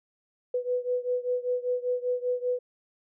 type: beating tone pair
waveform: sine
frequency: 494 / 499.1 Hz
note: B4 / B4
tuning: 0 / +18 cents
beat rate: 5.1 Hz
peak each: -28 / -30 dBFS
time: 0.54-2.59 s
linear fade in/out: 5 ms
effects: none